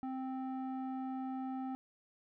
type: tone with low-pass filter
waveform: square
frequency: 261.6 Hz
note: C4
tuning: in tune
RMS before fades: -40 dBFS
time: 0.03-1.75 s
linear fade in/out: 0 ms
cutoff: 920 Hz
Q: 1.6
effects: none